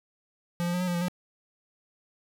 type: tone with pitch steps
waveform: square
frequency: 173.3 / 174.5 / 179.1 / 182.5 / 175.8 / 172.4 / 179.4 Hz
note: F3 / F3 / F3 / F#3 / F3 / F3 / F3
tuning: -13 / -1 / +44 / -24 / +12 / -22 / +47 cents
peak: -27 dBFS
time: 0.6-1.083 s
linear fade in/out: 0 ms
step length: 69 ms
effects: none